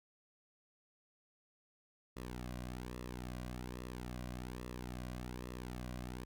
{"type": "tone with flanger", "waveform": "sawtooth", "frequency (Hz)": 61.74, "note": "B1", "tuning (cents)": 0, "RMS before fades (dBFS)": -45, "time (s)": [2.16, 6.25], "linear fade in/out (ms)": 10, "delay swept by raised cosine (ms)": [1.3, 2.3], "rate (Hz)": 1.2, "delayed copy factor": -0.65, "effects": []}